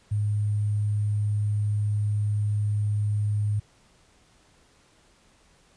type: tone with sample-and-hold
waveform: sine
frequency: 104.2 Hz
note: G#2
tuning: 6 cents sharp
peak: -22 dBFS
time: 0.11-3.6 s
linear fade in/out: 10 ms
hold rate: 8820 Hz
effects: pink hiss -60 dBFS RMS until 5.76 s + resampled to 22050 Hz